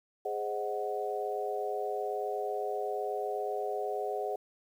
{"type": "chord", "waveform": "sine", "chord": "Ab dominant seventh", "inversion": "none", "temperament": "equal", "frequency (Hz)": [415.3, 523.3, 622.3, 740], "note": ["Ab4", "C5", "Eb5", "Gb5"], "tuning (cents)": [0, 0, 0, 0], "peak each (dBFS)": [-35, -39, -39, -36], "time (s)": [0.25, 4.36], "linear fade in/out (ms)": 5, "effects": ["10-bit"]}